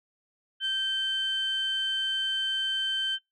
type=tone pair together; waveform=sine; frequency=1568 / 3091 Hz; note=G6 / G7; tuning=0 / -25 cents; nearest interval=octave; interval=1175 cents; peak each=-32 / -25 dBFS; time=0.6-3.19 s; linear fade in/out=50 ms; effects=noise-tail reverb RT60 0.2 s tail -26 dB re dry + tanh soft clip ceiling -22 dBFS